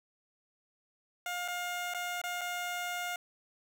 15% pulse tone with dropouts, 710 Hz, F5, 28 cents sharp, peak -28 dBFS, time 1.26-3.16 s, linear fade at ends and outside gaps 2 ms, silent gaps 1.479-1.483 / 1.938-1.946 / 2.216-2.238 / 2.411-2.414 s, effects none

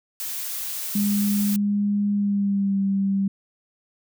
blue noise, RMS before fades -30 dBFS, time 0.2-1.56 s, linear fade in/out 0 ms
sine tone with pitch glide, 204.2 to 195.99 Hz, G#3 to G3, -29 to 0 cents, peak -19 dBFS, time 0.95-3.28 s, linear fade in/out 5 ms, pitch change -71 cents, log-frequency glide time 2.12-2.79 s
effects none

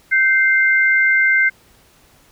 sine tone pair together, 1554.5 / 2093 Hz, G6 / C7, -15 / 0 cents, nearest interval perfect fourth, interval 515 cents, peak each -14 dBFS, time 0.11-1.5 s, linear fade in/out 20 ms, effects pink hiss -52 dBFS RMS until 2.31 s

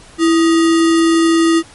sine tone with sample-and-hold, 330 Hz, E4, 2 cents sharp, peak -8 dBFS, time 0.18-1.63 s, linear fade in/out 50 ms, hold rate 1575 Hz, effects pink hiss -41 dBFS RMS until 1.74 s + MP3 48 kbps

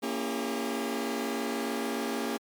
sawtooth chord, A# diminished seventh, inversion none, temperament just, 233.1 / 279.7 / 335.6 / 402.8 Hz, A#3 / C#4 / E4 / G4, 0 / +16 / +31 / +47 cents, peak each -30 / -31 / -36 / -31 dBFS, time 0.02-2.38 s, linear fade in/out 20 ms, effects MP3 96 kbps

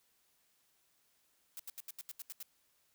blue noise bursts, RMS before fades -45 dBFS, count 9, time 1.57-2.427 s, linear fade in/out 0 ms, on 25 ms, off 79 ms, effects white hiss -74 dBFS RMS until 2.94 s

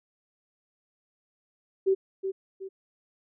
sine tone with echo, 384.6 Hz, G4, 33 cents flat, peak -19 dBFS, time 1.86-1.95 s, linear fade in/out 20 ms, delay 370 ms, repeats 2, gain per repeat -8 dB, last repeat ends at 2.69 s, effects none

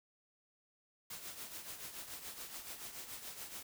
white noise with tremolo, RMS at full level -45 dBFS, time 1.1-3.63 s, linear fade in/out 5 ms, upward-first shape triangle, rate 7 Hz, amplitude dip 65%, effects none

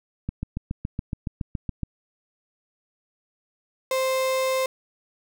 click train, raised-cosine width 5 ms, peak -15 dBFS, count 12, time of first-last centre 0.29-1.833 s, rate 7.13 Hz
35% pulse tone, 523.3 Hz, C5, in tune, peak -20 dBFS, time 3.91-4.66 s, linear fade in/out 2 ms
effects none

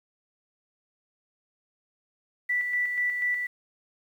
sine tone with tremolo, 1968 Hz, B6, 7 cents flat, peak -23 dBFS, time 2.49-3.47 s, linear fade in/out 10 ms, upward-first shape square, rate 4.1 Hz, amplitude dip 40%, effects 9-bit

